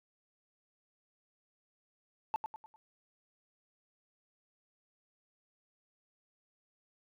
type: tone with echo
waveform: sine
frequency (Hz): 880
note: A5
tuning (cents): 0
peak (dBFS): -26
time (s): 2.34-2.36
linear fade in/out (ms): 0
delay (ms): 100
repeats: 4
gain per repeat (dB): -8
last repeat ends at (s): 2.76
effects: tanh soft clip ceiling -27 dBFS